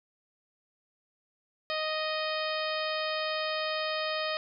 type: harmonic tone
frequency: 622.3 Hz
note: D#5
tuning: in tune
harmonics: 1 / 2 / 3 / 4 / 5 / 6 / 7 / 8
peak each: -33 / -36 / -38 / -39 / -40 / -41 / -41 / -42 dBFS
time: 1.7-4.37 s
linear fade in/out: 0 ms
effects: none